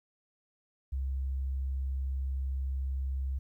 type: tone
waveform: sine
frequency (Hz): 66.7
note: C2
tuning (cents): +34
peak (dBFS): -30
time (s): 0.92-3.39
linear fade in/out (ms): 10
effects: 12-bit